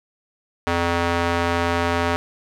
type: tone with band-pass filter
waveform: square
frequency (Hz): 85.6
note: F2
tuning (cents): -34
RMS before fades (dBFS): -21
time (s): 0.67-2.16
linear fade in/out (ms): 0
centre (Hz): 1200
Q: 0.6
effects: none